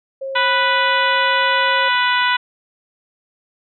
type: tone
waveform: sine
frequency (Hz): 538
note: C5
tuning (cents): +48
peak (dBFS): -23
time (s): 0.21-1.89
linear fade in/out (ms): 10
type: harmonic tone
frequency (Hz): 493.9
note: B4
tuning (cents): 0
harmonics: 2 / 3 / 4 / 5 / 6 / 7 / 8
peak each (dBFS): -18 / -19 / -22 / -25 / -24 / -25 / -31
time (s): 0.35-2.37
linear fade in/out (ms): 10
type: click train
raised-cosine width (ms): 0.5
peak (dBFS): -26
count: 8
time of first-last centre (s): 0.36-2.217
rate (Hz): 3.77
effects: none